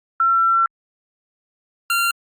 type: tone pair in turn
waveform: sine / 25% pulse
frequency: 1351 / 1383.4 Hz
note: E6 / F6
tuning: +42 / -17 cents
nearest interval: unison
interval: 41 cents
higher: second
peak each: -13 dBFS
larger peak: neither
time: 0.2-0.66 / 1.9-2.11 s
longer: first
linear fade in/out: 2 ms
effects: Opus 48 kbps